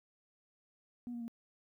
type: tone with pitch steps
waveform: sine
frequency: 242.4 / 237.1 / 232 Hz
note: B3 / A#3 / A#3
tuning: -32 / +30 / -8 cents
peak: -38 dBFS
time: 1.07-1.28 s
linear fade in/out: 0 ms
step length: 70 ms
effects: tanh soft clip ceiling -36 dBFS + 13-bit